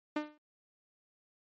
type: tone with exponential decay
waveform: sawtooth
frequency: 300.7 Hz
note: D4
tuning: 41 cents sharp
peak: -24 dBFS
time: 0.16-0.38 s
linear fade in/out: 5 ms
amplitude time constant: 47 ms
effects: low-pass 3000 Hz 12 dB/octave + MP3 32 kbps